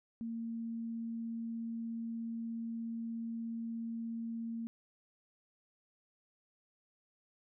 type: tone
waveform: sine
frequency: 229.2 Hz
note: A#3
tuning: 29 cents flat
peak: -37 dBFS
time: 0.21-4.67 s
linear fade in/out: 0 ms
effects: none